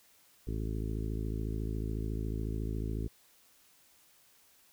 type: harmonic tone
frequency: 54 Hz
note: A1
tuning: 32 cents flat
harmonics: 1 / 2 / 3 / 4 / 5 / 6 / 7 / 8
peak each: -35 / -38 / -44 / -44 / -44 / -46 / -46 / -49 dBFS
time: 0.47-3.08 s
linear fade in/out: 5 ms
effects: white hiss -64 dBFS RMS until 4.72 s